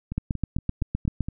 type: two click trains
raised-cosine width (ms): 5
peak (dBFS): -12 / -18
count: 9 / 6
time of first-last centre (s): 0.18-1.207 / 0.12-1.286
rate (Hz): 7.79 / 4.29
effects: none